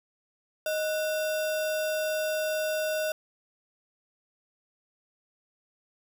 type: tone with sample-and-hold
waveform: sine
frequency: 622.3 Hz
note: D#5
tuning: in tune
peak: -26 dBFS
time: 0.66-3.12 s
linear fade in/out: 2 ms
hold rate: 2100 Hz
effects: none